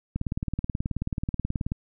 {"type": "click train", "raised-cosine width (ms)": 5, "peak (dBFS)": -15, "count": 30, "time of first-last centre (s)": [0.16, 1.719], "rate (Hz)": 18.6, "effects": []}